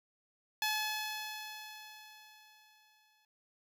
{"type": "tone with exponential decay", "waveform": "10% pulse", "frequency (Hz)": 857, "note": "A5", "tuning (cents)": -46, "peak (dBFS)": -22, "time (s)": [0.62, 3.25], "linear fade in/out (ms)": 2, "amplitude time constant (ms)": 570, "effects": []}